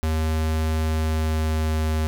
square tone with pitch glide, 79 to 78.36 Hz, D#2 to D#2, +27 to +13 cents, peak -21 dBFS, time 0.03-2.07 s, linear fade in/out 0 ms, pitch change -14 cents, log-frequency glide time 0.82-1.93 s, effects none

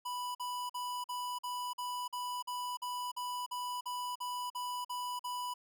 square tone bursts, 987.8 Hz, B5, in tune, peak -37 dBFS, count 16, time 0.05-5.54 s, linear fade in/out 10 ms, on 300 ms, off 46 ms, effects none

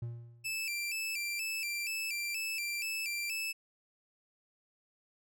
triangle tone with exponential decay, 117.9 Hz, A#2, 20 cents sharp, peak -32 dBFS, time 0.02-0.67 s, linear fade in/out 5 ms, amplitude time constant 140 ms
sawtooth tone with vibrato, 2489 Hz, D#7, in tune, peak -31 dBFS, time 0.44-3.53 s, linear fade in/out 20 ms, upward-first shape square, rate 2.1 Hz, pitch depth 92 cents each way
effects none

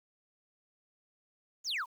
sine exponential sweep, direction down, 7200 to 880 Hz, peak -29 dBFS, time 1.64-1.86 s, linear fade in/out 50 ms, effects tanh soft clip ceiling -31 dBFS + 10-bit

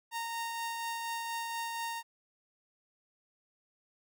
sawtooth tone with tremolo, 924 Hz, A#5, 16 cents flat, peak -30 dBFS, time 0.11-2.03 s, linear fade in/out 50 ms, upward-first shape triangle, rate 4.2 Hz, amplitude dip 30%, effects none

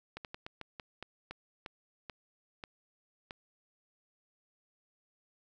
slowing click train, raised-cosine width 0.3 ms, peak -26 dBFS, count 12, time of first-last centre 0.17-3.309 s, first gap 78 ms, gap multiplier 1.24, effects none

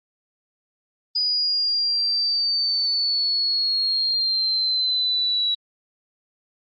sine exponential sweep, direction down, 4947 to 3897 Hz, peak -19 dBFS, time 1.15-5.55 s, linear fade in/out 10 ms, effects Opus 32 kbps

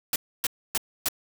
white noise bursts, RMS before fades -25 dBFS, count 4, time 0.13-1.086 s, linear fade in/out 2 ms, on 29 ms, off 280 ms, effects none

